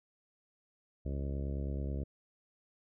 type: harmonic tone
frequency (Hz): 69.3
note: C#2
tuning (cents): 0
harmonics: 1 / 2 / 3 / 4 / 5 / 6 / 7 / 8 / 9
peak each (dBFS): -35 / -41 / -45 / -47 / -49 / -51 / -52 / -53 / -54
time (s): 1.05-2.04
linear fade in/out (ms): 10
effects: none

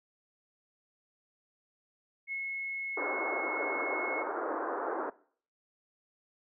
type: tone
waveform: sine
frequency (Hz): 2180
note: C#7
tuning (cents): -29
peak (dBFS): -33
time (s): 2.27-4.25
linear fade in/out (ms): 50
type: band-pass noise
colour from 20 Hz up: pink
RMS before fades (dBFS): -35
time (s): 2.97-5.1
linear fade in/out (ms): 5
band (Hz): 310 to 1500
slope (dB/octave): 48
effects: noise-tail reverb RT60 0.5 s tail -20 dB re dry

